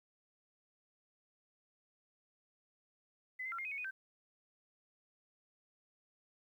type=tone with pitch steps; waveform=sine; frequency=2016 / 2079 / 1366 / 2123 / 2514 / 2217 / 2483 / 1555 Hz; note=B6 / C7 / F6 / C7 / D#7 / C#7 / D#7 / G6; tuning=+35 / -12 / -39 / +25 / +17 / 0 / -4 / -14 cents; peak=-39 dBFS; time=3.39-3.91 s; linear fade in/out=10 ms; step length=65 ms; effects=12-bit